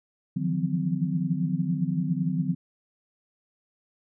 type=tone cluster; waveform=sine; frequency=151.4 / 165 / 172.4 / 182.7 / 255.8 Hz; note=D#3 / E3 / F3 / F#3 / C4; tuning=-47 / +2 / -22 / -22 / -39 cents; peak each=-30 / -31 / -30 / -29 / -32 dBFS; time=0.36-2.55 s; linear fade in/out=10 ms; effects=none